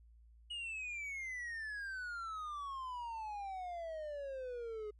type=exponential sweep; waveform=triangle; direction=down; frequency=2909 to 415.3 Hz; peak=-39 dBFS; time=0.5-4.91 s; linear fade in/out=10 ms; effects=added 57 Hz sine -59 dBFS peak until 4.99 s + resampled to 24000 Hz